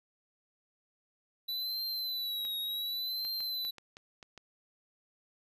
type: tone with vibrato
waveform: square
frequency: 3961 Hz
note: B7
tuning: 4 cents sharp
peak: -34 dBFS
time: 1.48-3.71 s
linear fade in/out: 10 ms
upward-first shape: triangle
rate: 0.68 Hz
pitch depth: 89 cents each way
type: clicks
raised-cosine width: 0.2 ms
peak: -31 dBFS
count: 8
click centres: 2.451 / 3.25 / 3.405 / 3.65 / 3.783 / 3.969 / 4.228 / 4.377 s
effects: none